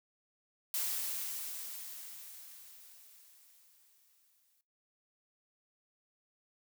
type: noise with exponential decay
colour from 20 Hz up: blue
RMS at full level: -34 dBFS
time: 0.74-4.61 s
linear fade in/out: 1 ms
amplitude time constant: 840 ms
effects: noise-tail reverb RT60 0.2 s tail -17 dB re dry